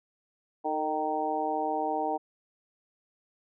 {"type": "harmonic tone with a mistuned harmonic", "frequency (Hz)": 155, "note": "D#3", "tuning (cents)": -6, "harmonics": [2, 3, 4, 5, 6], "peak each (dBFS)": [-35, -35, -35, -30, -35], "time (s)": [0.64, 2.18], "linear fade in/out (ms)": 20, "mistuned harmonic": 3, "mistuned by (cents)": -45, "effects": []}